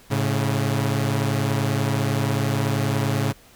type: tone pair together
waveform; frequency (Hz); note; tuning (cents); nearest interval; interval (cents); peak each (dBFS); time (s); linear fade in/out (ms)
sawtooth; 107.64 / 138; A2 / C#3; -38 / -7; major third; 431; -19; 0.1-3.33; 20
effects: pink hiss -51 dBFS RMS until 3.55 s